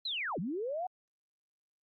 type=linear two-way sweep; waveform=sine; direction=down then up; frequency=4202 to 149.3 to 757 Hz; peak=-33 dBFS; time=0.05-0.87 s; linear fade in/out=5 ms; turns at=0.39 s; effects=Opus 48 kbps